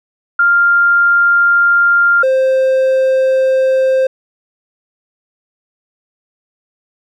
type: tone pair in turn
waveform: sine / triangle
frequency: 1396.9 / 525.2 Hz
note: F6 / C5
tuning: 0 / +6 cents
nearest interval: octave + perfect fourth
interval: 1694 cents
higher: first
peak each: -7 dBFS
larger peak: neither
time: 0.39-2.23 / 2.23-4.07 s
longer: neither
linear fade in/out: 5 ms
effects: none